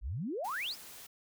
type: exponential sweep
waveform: sine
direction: up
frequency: 46.25 to 5620 Hz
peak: -34 dBFS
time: 0.01-0.76 s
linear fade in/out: 50 ms
type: noise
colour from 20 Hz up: white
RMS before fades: -50 dBFS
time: 0.44-1.07 s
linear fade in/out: 10 ms
effects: none